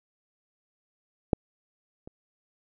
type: clicks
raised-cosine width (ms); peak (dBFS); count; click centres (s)
2; -7 / -29; 2; 1.332 / 2.075
effects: none